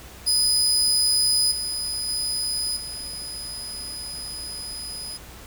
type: tone with level steps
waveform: 30% pulse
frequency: 4985 Hz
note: D#8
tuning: 2 cents sharp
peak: -15 / -23 / -21 / -29 dBFS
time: 0.26-5.18 s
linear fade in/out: 20 ms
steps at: 1.51 / 2.08 / 2.76 s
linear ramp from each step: 10 ms
effects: added 60 Hz sine -45 dBFS peak until 5.46 s + pink hiss -44 dBFS RMS until 5.46 s